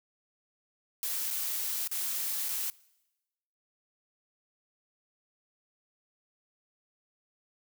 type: noise with dropouts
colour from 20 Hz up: blue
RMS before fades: -33 dBFS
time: 1.03-2.7 s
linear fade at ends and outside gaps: 0 ms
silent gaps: 1.304-1.309 / 1.875-1.914 / 2.486-2.49 s
effects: noise-tail reverb RT60 1.0 s tail -23 dB re dry